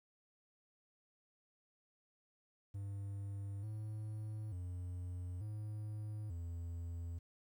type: tone with pitch steps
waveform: triangle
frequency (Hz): 99.7 / 107.6 / 89.2 / 106.4 / 85.2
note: G2 / A2 / F2 / G#2 / F2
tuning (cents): +30 / -38 / +37 / +42 / -42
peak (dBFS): -39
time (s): 2.74-7.19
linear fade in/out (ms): 10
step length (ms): 890
effects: 12-bit